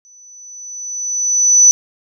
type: tone with exponential growth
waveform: sine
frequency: 5980 Hz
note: F#8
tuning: 17 cents sharp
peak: -3 dBFS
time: 0.05-1.71 s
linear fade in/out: 0 ms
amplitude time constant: 360 ms
effects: none